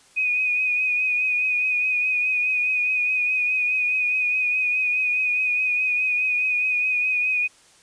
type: tone with vibrato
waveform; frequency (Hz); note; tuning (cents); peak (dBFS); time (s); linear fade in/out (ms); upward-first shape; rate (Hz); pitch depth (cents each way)
sine; 2489; D#7; 0; -19; 0.16-7.48; 20; triangle; 4.8; 37
effects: white hiss -54 dBFS RMS until 7.82 s + resampled to 22050 Hz